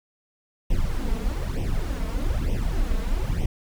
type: noise with flanger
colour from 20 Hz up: brown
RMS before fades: -24 dBFS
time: 0.7-3.46 s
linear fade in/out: 5 ms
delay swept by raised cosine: 0.34 to 4.54 ms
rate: 1.1 Hz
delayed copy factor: +0.8
effects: none